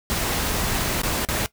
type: noise with dropouts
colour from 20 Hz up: pink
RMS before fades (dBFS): -24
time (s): 0.1-1.46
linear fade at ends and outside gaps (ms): 0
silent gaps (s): 1.017-1.034 / 1.25-1.287
effects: noise-tail reverb RT60 0.1 s tail -17 dB re dry